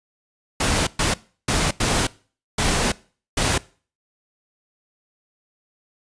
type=noise bursts at uneven times; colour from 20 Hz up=pink; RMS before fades=-20 dBFS; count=6; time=0.6-0.87 / 0.99-1.14 / 1.48-1.71 / 1.8-2.07 / 2.58-2.92 / 3.37-3.58 s; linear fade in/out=5 ms; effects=noise-tail reverb RT60 0.4 s tail -21 dB re dry + resampled to 22050 Hz